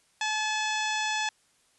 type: harmonic tone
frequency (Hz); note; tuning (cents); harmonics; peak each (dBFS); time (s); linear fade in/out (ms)
860; A5; -40; 1 / 2 / 3 / 4 / 5 / 6 / 7 / 8 / 9; -31 / -32 / -34 / -35 / -42 / -41 / -40 / -43 / -44; 0.21-1.29; 2
effects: white hiss -66 dBFS RMS until 1.78 s + resampled to 24000 Hz